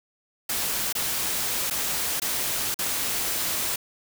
white noise with dropouts, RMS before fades -27 dBFS, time 0.49-3.76 s, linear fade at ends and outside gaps 5 ms, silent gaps 0.927-0.951 / 1.701-1.708 / 2.199-2.218 / 2.744-2.789 s, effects none

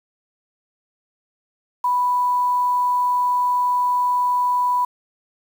sine tone with quantisation, 987.8 Hz, B5, in tune, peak -16 dBFS, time 1.84-4.85 s, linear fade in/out 5 ms, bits 7, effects none

